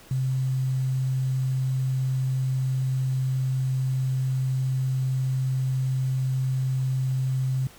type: tone with quantisation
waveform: sine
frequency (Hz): 130.81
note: C3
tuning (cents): 0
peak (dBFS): -22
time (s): 0.11-7.67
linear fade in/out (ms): 2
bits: 8
effects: pink hiss -50 dBFS RMS until 7.78 s